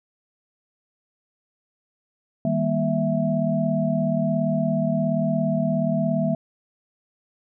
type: tone cluster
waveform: sine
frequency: 157.9 / 199.1 / 236.2 / 658 Hz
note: D#3 / G3 / A#3 / E5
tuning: +26 / +27 / +23 / -3 cents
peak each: -25 dBFS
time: 2.45-6.35 s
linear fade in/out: 2 ms
effects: none